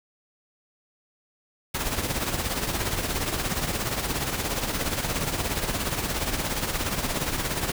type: noise with tremolo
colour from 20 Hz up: pink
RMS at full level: -25 dBFS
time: 1.74-7.72 s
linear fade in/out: 5 ms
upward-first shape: triangle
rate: 17 Hz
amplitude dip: 65%
effects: none